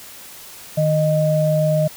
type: tone pair together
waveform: sine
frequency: 154.6 / 618.4 Hz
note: D#3 / D#5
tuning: -11 / -11 cents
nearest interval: 2 octaves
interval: 2400 cents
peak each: -17 dBFS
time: 0.77-1.88 s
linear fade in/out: 10 ms
effects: white hiss -39 dBFS RMS until 1.96 s